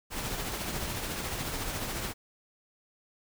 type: noise with tremolo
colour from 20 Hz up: pink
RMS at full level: -33 dBFS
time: 0.1-2.14 s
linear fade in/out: 50 ms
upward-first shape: triangle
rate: 14 Hz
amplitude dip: 40%
effects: none